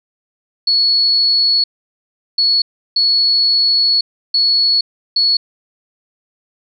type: tone bursts at uneven times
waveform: sine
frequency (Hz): 4386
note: C#8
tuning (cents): -19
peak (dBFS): -10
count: 5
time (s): 0.67-1.64 / 2.38-2.62 / 2.96-4.01 / 4.34-4.81 / 5.16-5.37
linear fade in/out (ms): 5
effects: none